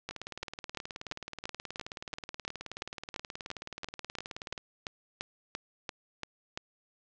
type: two click trains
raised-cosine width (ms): 0.2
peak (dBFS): -22 / -18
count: 85 / 20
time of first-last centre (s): 0.11-4.578 / 0.09-6.575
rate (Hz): 18.8 / 2.93
effects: low-pass 7000 Hz 12 dB/octave